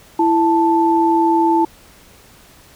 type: tone pair together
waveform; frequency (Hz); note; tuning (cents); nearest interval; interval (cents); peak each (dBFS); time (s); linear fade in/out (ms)
sine; 332.4 / 880; E4 / A5; +15 / 0; octave + perfect fourth; 1685; -14 / -14; 0.19-1.65; 5
effects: pink hiss -46 dBFS RMS until 2.75 s